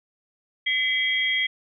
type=tone cluster; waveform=sine; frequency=2031 / 2272 / 3252 Hz; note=B6 / C#7 / G#7; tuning=+48 / +42 / -37 cents; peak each=-23 / -30 / -25 dBFS; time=0.66-1.47 s; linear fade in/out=10 ms; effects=none